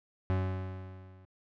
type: tone with level ramp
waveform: 40% pulse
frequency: 93.5 Hz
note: F#2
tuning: 19 cents sharp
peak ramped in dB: -25 to -53 dBFS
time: 0.3-1.25 s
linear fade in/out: 0 ms
effects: low-pass 2000 Hz 12 dB/octave